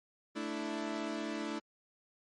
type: chord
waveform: sawtooth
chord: A suspended fourth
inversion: none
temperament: equal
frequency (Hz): 220 / 293.7 / 329.6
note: A3 / D4 / E4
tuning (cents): 0 / 0 / 0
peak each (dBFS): -37 / -36 / -36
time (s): 0.35-1.6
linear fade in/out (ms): 20
effects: low-pass 6000 Hz 12 dB/octave + MP3 48 kbps